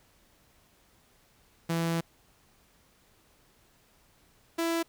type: tone pair in turn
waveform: sawtooth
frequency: 166.4 / 332.8 Hz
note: E3 / E4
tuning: +17 / +17 cents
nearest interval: octave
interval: 1200 cents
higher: second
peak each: -23 / -23 dBFS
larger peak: neither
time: 1.69-2.01 / 4.58-4.83 s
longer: first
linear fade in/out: 10 ms
effects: pink hiss -64 dBFS RMS until 4.88 s